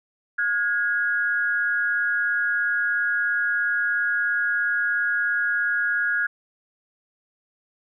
sine tone pair together, 1438 / 1655 Hz, F#6 / G#6, -50 / -6 cents, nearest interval major second, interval 244 cents, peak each -23 dBFS, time 0.38-6.27 s, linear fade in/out 10 ms, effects none

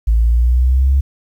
sine exponential sweep, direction up, 54.6 to 69.3 Hz, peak -8 dBFS, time 0.07-1.01 s, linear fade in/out 10 ms, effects tanh soft clip ceiling -5 dBFS + 8-bit

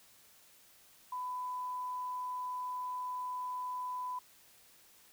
sine tone, 1000 Hz, B5, 21 cents sharp, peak -36 dBFS, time 1.12-4.19 s, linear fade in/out 5 ms, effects white hiss -62 dBFS RMS until 5.12 s

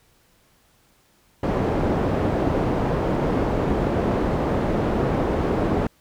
white low-pass noise, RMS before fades -22 dBFS, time 1.43-5.87 s, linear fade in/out 2 ms, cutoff 500 Hz, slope 12 dB/octave, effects pink hiss -60 dBFS RMS until 6 s

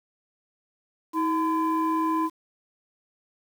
sine tone pair together, 320 / 1015.9 Hz, D#4 / B5, +49 / +49 cents, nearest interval octave + minor sixth, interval 2000 cents, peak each -23 dBFS, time 1.13-2.3 s, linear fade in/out 50 ms, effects tanh soft clip ceiling -18 dBFS + 8-bit

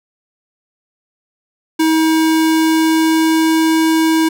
square tone with pitch glide, 319.1 to 321.3 Hz, D#4 to E4, +44 to -44 cents, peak -11 dBFS, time 1.79-4.29 s, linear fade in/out 10 ms, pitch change +12 cents, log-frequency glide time 1.9-3.7 s, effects none

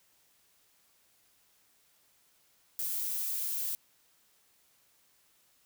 violet noise, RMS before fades -34 dBFS, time 2.79-3.75 s, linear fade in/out 0 ms, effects white hiss -68 dBFS RMS until 5.65 s

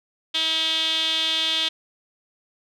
sawtooth tone with band-pass filter, 320.6 Hz, E4, 48 cents flat, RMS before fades -23 dBFS, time 0.34-1.69 s, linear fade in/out 10 ms, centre 3400 Hz, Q 8.1, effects none

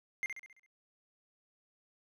triangle tone with echo, 2101 Hz, C7, 7 cents sharp, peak -30 dBFS, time 0.23-0.26 s, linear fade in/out 0 ms, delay 67 ms, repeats 6, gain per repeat -6 dB, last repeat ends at 0.662 s, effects none

